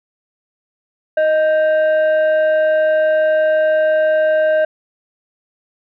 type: tone pair together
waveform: sine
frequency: 622.3 / 1568 Hz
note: D#5 / G6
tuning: 0 / 0 cents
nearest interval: octave + major third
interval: 1600 cents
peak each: -10 / -20 dBFS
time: 1.17-4.65 s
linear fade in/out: 5 ms
effects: tanh soft clip ceiling -8 dBFS